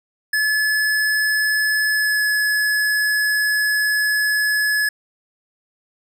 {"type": "tone with pitch glide", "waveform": "square", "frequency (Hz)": [1717, 1704.2], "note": ["A6", "G#6"], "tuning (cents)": [-43, 44], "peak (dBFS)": -17, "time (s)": [0.33, 4.89], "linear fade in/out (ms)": 5, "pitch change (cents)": -13, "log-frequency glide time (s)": [1.9, 2.24], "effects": []}